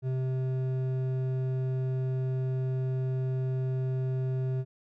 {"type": "tone with hard clipping", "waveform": "triangle", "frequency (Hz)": 130, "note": "C3", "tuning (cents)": -11, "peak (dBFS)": -29, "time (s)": [0.02, 4.65], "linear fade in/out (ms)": 50, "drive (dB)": 12, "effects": []}